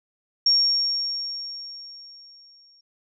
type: tone with exponential decay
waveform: sine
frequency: 5540 Hz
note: F8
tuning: 15 cents flat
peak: -14 dBFS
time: 0.46-2.81 s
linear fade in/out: 5 ms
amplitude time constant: 510 ms
effects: none